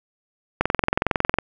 click train, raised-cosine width 0.5 ms, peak -3 dBFS, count 18, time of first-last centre 0.61-1.386 s, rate 21.9 Hz, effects none

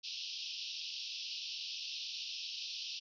white band-pass noise, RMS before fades -43 dBFS, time 0.03-3 s, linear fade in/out 20 ms, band 2600 to 5600 Hz, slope 96 dB/octave, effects none

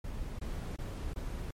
brown noise bursts, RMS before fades -38 dBFS, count 4, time 0.04-1.509 s, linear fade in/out 5 ms, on 350 ms, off 23 ms, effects MP3 64 kbps

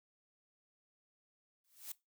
blue noise with exponential growth, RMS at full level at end -41 dBFS, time 1.64-1.92 s, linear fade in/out 5 ms, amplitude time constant 59 ms, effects noise-tail reverb RT60 0.2 s tail -19 dB re dry

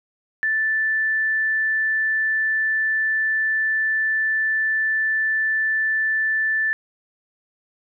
sine tone, 1760 Hz, A6, in tune, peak -18 dBFS, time 0.43-6.73 s, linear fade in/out 0 ms, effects none

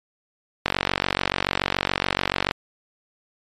click train, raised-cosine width 0.3 ms, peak -3 dBFS, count 88, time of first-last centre 0.66-2.511 s, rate 47 Hz, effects MP3 64 kbps

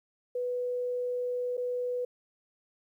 sine tone with dropouts, 493.9 Hz, B4, in tune, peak -29 dBFS, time 0.35-2.05 s, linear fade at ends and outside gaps 5 ms, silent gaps 1.57-1.577 s, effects 11-bit

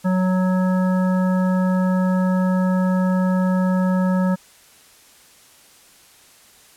harmonic tone, 185 Hz, F#3, in tune, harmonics 1 / 3 / 5 / 7 / 9, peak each -16 / -26 / -30 / -33 / -35 dBFS, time 0.04-4.36 s, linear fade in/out 20 ms, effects white hiss -50 dBFS RMS until 6.76 s + low-pass 12000 Hz 12 dB/octave

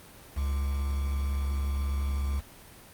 triangle tone with quantisation, 69.3 Hz, C#2, in tune, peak -24 dBFS, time 0.36-2.41 s, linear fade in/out 20 ms, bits 7, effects pink hiss -50 dBFS RMS until 2.93 s + Opus 32 kbps

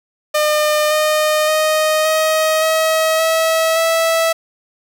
sawtooth tone with pitch steps, 605 / 613.1 / 621.3 / 629.6 / 638 / 646.6 / 655.2 Hz, D#5 / D#5 / D#5 / D#5 / D#5 / E5 / E5, -49 / -26 / -3 / +20 / +43 / -34 / -11 cents, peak -9 dBFS, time 0.34-4.33 s, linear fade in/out 10 ms, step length 570 ms, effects 8-bit

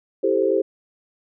sine chord, A minor seventh, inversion second, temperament equal, 329.6 / 392 / 440 / 523.3 Hz, E4 / G4 / A4 / C5, 0 / 0 / 0 / 0 cents, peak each -25 / -20 / -23 / -22 dBFS, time 0.23-0.62 s, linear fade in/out 10 ms, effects none

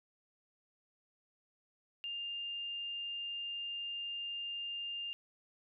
sine tone, 2804 Hz, F7, 6 cents sharp, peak -38 dBFS, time 2.04-5.13 s, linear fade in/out 0 ms, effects none

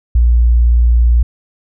sine tone, 59 Hz, A#1, 22 cents sharp, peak -6 dBFS, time 0.15-1.23 s, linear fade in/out 5 ms, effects none

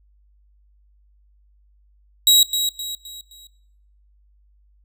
sawtooth tone with echo, 3843 Hz, B7, 48 cents flat, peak -7 dBFS, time 2.27-2.43 s, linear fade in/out 2 ms, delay 260 ms, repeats 4, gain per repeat -8 dB, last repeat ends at 3.47 s, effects noise-tail reverb RT60 0.7 s tail -19 dB re dry + added 50 Hz sine -54 dBFS peak until 4.84 s

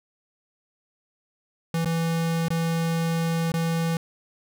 square tone with dropouts, 165.4 Hz, E3, 6 cents sharp, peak -23 dBFS, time 1.74-3.97 s, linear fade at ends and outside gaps 2 ms, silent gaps 1.847-1.857 / 2.484-2.504 / 3.519-3.539 s, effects none

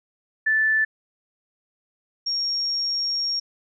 sine tone pair in turn, 1755 / 5562 Hz, A6 / F8, -5 / -8 cents, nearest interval octave + minor sixth, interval 1997 cents, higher second, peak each -17 / -22 dBFS, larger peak first, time 0.46-0.85 / 2.26-3.4 s, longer second, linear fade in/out 10 ms, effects none

